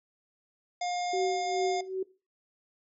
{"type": "harmonic tone", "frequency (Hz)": 711, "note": "F5", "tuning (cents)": 31, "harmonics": [1, 3, 5, 7, 9, 10], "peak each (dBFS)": [-30, -40, -44, -43, -46, -49], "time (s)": [0.81, 1.81], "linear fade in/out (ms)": 5}
{"type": "tone with tremolo", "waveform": "sine", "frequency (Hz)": 377.7, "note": "F#4", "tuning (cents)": 36, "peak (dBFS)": -25, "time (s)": [1.13, 2.03], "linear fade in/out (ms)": 5, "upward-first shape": "triangle", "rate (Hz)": 2.4, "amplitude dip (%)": 85}
{"effects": ["noise-tail reverb RT60 0.3 s tail -19 dB re dry"]}